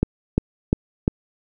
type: click train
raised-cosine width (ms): 3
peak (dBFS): -4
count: 4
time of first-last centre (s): 0.03-1.079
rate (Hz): 2.86
effects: none